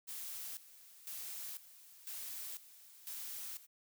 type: noise with tremolo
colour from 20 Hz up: blue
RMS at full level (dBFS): -45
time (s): 0.07-3.67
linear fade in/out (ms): 20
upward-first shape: square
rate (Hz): 1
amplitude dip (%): 80
effects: none